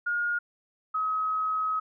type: tone pair in turn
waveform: sine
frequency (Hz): 1427 / 1273.5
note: F6 / D#6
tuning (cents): +37 / +40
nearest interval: major second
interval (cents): 197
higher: first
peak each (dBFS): -25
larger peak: neither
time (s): 0.06-0.39 / 0.94-1.8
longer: second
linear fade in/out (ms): 10
effects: none